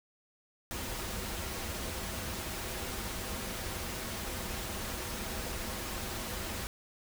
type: noise with comb filter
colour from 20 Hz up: pink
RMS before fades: -38 dBFS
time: 0.71-6.67 s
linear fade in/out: 0 ms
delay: 6.9 ms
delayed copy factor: -0.5
effects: none